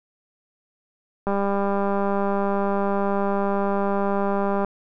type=click train; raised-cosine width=1 ms; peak=-11 dBFS; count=673; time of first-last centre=1.27-4.647 s; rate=199 Hz; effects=none